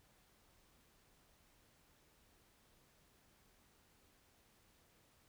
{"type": "silence", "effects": ["pink hiss -71 dBFS RMS until 5.28 s"]}